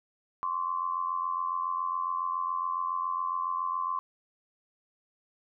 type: tone pair together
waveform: sine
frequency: 1046.5 / 1133.7 Hz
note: C6 / C#6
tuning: 0 / +39 cents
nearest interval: minor second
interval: 139 cents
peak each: -30 / -33 dBFS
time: 0.43-3.99 s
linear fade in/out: 0 ms
effects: none